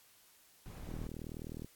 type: noise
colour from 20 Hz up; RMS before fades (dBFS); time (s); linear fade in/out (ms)
brown; -46; 0.66-1.07; 0
type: click train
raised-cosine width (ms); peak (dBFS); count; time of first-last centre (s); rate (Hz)
3; -31; 31; 0.89-1.646; 39.7
effects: white hiss -64 dBFS RMS until 1.75 s + AAC 64 kbps